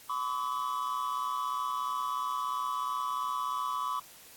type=tone cluster; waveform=triangle; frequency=1013 / 1136 / 1273 Hz; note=B5 / C#6 / D#6; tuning=+44 / +42 / +39 cents; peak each=-33 / -31 / -38 dBFS; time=0.09-4 s; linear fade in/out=10 ms; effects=white hiss -53 dBFS RMS until 4.36 s + AAC 64 kbps